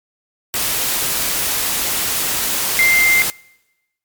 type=tone in noise; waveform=sine; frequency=2093 Hz; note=C7; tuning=in tune; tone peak=-10 dBFS; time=2.79-3.22 s; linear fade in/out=0 ms; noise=white; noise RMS=-19 dBFS; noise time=0.54-3.3 s; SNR=+6 dB; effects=noise-tail reverb RT60 1.0 s tail -25 dB re dry + MP3 96 kbps